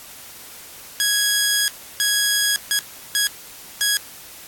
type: tone bursts at uneven times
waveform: 10% pulse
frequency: 1661.2 Hz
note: G#6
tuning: in tune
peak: -8 dBFS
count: 5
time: 1-1.68 / 2-2.56 / 2.71-2.79 / 3.15-3.27 / 3.81-3.97 s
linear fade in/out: 0 ms
effects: white hiss -40 dBFS RMS until 4.47 s + AAC 64 kbps